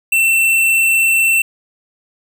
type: tone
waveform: square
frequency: 2688 Hz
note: E7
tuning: 33 cents sharp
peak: -11 dBFS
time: 0.12-1.42 s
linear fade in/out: 5 ms
effects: none